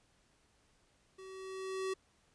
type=tone with level ramp; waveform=square; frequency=380 Hz; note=F#4; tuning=46 cents sharp; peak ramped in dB=-50 to -34 dBFS; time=1.18-1.94 s; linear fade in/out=10 ms; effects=pink hiss -71 dBFS RMS until 2.34 s + resampled to 22050 Hz